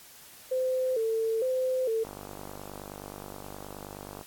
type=tone with vibrato; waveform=sine; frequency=480 Hz; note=B4; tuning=49 cents flat; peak=-25 dBFS; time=0.51-2.04 s; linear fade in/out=10 ms; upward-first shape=square; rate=1.1 Hz; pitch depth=120 cents each way
type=click train; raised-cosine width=1 ms; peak=-27 dBFS; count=108; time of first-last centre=2.05-4.212 s; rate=49.5 Hz
effects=white hiss -51 dBFS RMS until 4.26 s + AAC 64 kbps